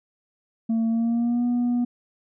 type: tone with pitch glide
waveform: sine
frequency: 226.4 to 242.6 Hz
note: A3 to B3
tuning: +50 to -31 cents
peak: -17 dBFS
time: 0.69-1.85 s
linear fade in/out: 10 ms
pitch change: +119 cents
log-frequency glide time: 0.88-1.45 s
effects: tanh soft clip ceiling -19 dBFS